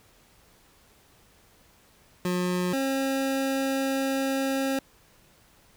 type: tone pair in turn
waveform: 25% pulse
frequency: 179.9 / 269.5 Hz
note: F#3 / C#4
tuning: -48 / -49 cents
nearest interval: perfect fifth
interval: 699 cents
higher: second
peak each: -21 dBFS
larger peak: neither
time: 2.25-2.73 / 2.73-4.79 s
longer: second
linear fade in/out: 2 ms
effects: pink hiss -59 dBFS RMS until 5.76 s